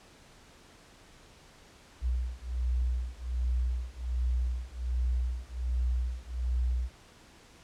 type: beating tone pair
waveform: sine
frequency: 60.8 / 62.1 Hz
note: B1 / B1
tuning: -26 / +10 cents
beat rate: 1.3 Hz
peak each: -31 dBFS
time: 2.01-6.9 s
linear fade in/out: 50 ms
effects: pink hiss -56 dBFS RMS until 7.63 s + low-pass 8000 Hz 12 dB/octave